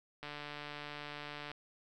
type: click train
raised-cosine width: 0.3 ms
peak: -28 dBFS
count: 190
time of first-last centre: 0.23-1.516 s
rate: 147 Hz
effects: none